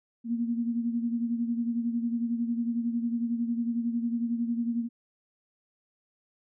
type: beating tone pair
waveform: sine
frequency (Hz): 233.1 / 244.1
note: A#3 / B3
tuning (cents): 0 / -20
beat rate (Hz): 11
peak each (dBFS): -27 / -34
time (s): 0.24-4.89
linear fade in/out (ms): 50
effects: none

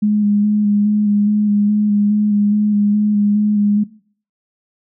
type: tone with vibrato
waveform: sine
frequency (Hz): 207.7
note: G#3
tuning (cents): 0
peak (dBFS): -11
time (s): 0.02-3.84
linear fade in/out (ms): 10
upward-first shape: square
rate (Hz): 2.4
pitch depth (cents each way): 17
effects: noise-tail reverb RT60 0.5 s tail -19 dB re dry

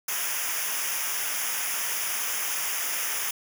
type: noise with comb filter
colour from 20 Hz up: white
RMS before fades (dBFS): -29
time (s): 0.08-3.31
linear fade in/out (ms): 5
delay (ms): 0.24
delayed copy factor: -0.9
effects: none

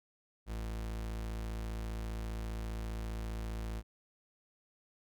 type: tone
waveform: 40% pulse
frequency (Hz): 55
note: A1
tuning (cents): 0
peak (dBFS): -36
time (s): 0.46-3.83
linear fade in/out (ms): 50
effects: none

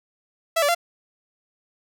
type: tone with pitch steps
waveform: sawtooth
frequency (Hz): 660 / 578 / 688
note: E5 / D5 / F5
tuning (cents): +2 / -28 / -26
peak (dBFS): -14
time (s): 0.56-0.749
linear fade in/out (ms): 10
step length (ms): 63
effects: none

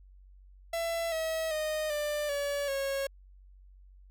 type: tone with pitch steps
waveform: 45% pulse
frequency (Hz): 669 / 642.9 / 617.7 / 593.6 / 570.4 / 548.1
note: E5 / E5 / D#5 / D5 / C#5 / C#5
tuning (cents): +25 / -43 / -13 / +18 / +49 / -20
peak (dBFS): -30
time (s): 0.73-3.07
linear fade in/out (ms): 5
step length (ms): 390
effects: added 47 Hz sine -52 dBFS peak until 4.1 s

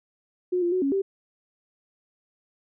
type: tone with pitch steps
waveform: sine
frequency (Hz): 361.8 / 347.2 / 369 / 276.4 / 390.3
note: F#4 / F4 / F#4 / C#4 / G4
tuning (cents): -39 / -10 / -5 / -5 / -8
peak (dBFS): -21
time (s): 0.52-1.02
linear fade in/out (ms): 10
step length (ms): 100
effects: none

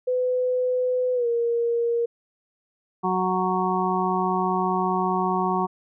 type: tone with pitch glide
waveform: sine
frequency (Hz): 503 to 469.3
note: B4 to A#4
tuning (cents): +32 to +12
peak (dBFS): -20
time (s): 0.07-2.06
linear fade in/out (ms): 10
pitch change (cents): -120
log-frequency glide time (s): 1.14-1.27
type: harmonic tone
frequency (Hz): 185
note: F#3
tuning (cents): 0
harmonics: 1 / 2 / 4 / 5 / 6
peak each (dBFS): -27 / -27 / -27 / -27 / -27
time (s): 3.03-5.67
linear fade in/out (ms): 20
effects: none

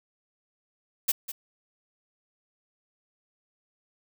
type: noise with echo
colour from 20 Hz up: blue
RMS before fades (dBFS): -23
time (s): 1.08-1.12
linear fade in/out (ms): 10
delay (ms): 200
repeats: 1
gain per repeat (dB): -12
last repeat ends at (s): 1.32
effects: none

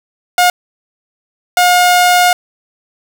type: tone bursts at uneven times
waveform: sawtooth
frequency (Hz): 716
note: F5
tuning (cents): +43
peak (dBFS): -3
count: 2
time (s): 0.38-0.5 / 1.57-2.33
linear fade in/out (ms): 2
effects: none

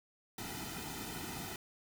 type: noise with comb filter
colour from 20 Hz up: pink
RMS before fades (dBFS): -43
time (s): 0.38-1.56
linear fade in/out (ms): 2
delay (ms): 1.8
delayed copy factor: -0.8
effects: none

